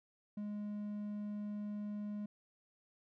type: tone with hard clipping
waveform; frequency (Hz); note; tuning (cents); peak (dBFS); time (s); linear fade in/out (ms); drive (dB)
triangle; 207.7; G#3; 0; -40; 0.37-2.26; 5; 6
effects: none